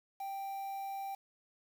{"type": "tone with quantisation", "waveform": "triangle", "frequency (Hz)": 784, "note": "G5", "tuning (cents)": 0, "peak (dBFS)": -36, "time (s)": [0.2, 1.15], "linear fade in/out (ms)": 5, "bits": 9, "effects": []}